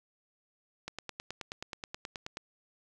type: click train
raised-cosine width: 0.2 ms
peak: -21 dBFS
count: 15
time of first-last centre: 0.88-2.371 s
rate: 9.39 Hz
effects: none